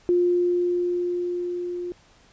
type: tone with level ramp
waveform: sine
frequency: 353.3 Hz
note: F4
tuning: 20 cents sharp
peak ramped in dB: -16 to -28 dBFS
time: 0.09-1.92 s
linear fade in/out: 0 ms
effects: pink hiss -56 dBFS RMS until 2.32 s + resampled to 16000 Hz